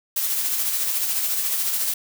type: noise with tremolo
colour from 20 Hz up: blue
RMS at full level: -22 dBFS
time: 0.16-1.94 s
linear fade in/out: 5 ms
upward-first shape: sine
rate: 14 Hz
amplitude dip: 35%
effects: none